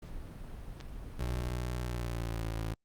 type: noise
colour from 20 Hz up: brown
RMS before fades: -43 dBFS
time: 0.02-1.51 s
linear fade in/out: 5 ms
type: clicks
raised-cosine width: 0.2 ms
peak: -31 / -29 dBFS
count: 2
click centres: 0.803 / 0.81 s
type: tone with pitch glide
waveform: 25% pulse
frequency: 61 to 55.29 Hz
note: B1 to A1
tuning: -21 to +9 cents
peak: -29 dBFS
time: 1.19-2.74 s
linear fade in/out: 5 ms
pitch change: -170 cents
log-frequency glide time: 1.83-2.49 s
effects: Opus 48 kbps